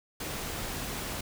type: noise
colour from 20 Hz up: pink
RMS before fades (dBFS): -36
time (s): 0.2-1.21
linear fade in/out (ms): 5
effects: none